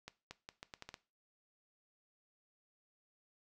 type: accelerating click train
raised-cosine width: 0.2 ms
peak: -29 dBFS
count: 8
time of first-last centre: 0.08-0.942 s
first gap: 230 ms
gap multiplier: 0.78
effects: noise-tail reverb RT60 0.3 s tail -17 dB re dry